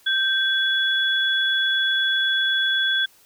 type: tone pair together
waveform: sine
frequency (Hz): 1568 / 3392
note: G6 / G#7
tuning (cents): 0 / +36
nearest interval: octave + minor second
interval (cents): 1336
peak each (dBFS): -21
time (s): 0.06-3.06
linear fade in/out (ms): 10
effects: white hiss -55 dBFS RMS until 3.25 s